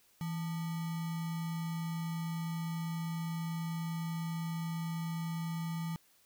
sine tone with sample-and-hold, 164.81 Hz, E3, in tune, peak -34 dBFS, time 0.21-5.96 s, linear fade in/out 0 ms, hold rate 1050 Hz, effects white hiss -67 dBFS RMS until 6.25 s

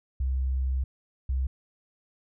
sine tone pair in turn, 65.3 / 65.3 Hz, C2 / C2, -3 / -3 cents, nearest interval unison, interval 0 cents, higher neither, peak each -24 dBFS, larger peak neither, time 0.2-0.84 / 1.29-1.47 s, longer first, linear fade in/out 5 ms, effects none

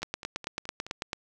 two click trains, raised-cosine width 0.2 ms, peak -14 / -24 dBFS, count 11 / 5, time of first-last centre 0.03-1.131 / 0.02-0.866 s, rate 9.08 / 4.73 Hz, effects none

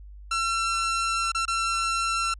sawtooth tone with dropouts, 1351 Hz, E6, 42 cents sharp, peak -20 dBFS, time 0.31-2.34 s, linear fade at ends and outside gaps 5 ms, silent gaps 1.319-1.347 / 1.454-1.479 s, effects added 50 Hz sine -41 dBFS peak until 2.39 s + resampled to 22050 Hz

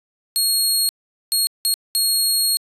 20% pulse tone bursts at uneven times, 4293 Hz, C8, 44 cents sharp, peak -10 dBFS, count 4, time 0.36-0.89 / 1.32-1.47 / 1.65-1.74 / 1.95-2.57 s, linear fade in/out 0 ms, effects resampled to 32000 Hz

